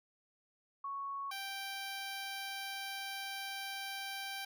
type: tone pair in turn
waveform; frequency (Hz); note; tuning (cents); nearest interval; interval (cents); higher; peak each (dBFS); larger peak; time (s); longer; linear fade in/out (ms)
sine / 10% pulse; 1108.7 / 784; C#6 / G5; 0 / 0; tritone; 600; first; -38 / -32; second; 0.84-1.31 / 1.31-4.45; second; 5
effects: none